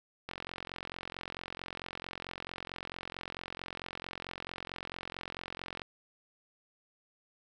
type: click train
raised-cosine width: 0.3 ms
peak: -23 dBFS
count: 247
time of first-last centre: 0.29-5.818 s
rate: 44.5 Hz
effects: none